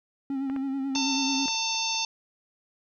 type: tone with vibrato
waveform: triangle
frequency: 270.9 Hz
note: C#4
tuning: 40 cents flat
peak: -25 dBFS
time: 0.3-1.46 s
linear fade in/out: 2 ms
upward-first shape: sine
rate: 9.2 Hz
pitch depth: 41 cents each way
type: clicks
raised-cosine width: 0.5 ms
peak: -25 dBFS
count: 4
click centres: 0.499 / 0.563 / 0.958 / 1.482 s
type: harmonic tone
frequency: 895 Hz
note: A5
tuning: 29 cents sharp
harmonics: 1 / 3 / 4 / 5 / 6 / 7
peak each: -33 / -33 / -33 / -33 / -33 / -33 dBFS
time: 0.95-2.05 s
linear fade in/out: 2 ms
effects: none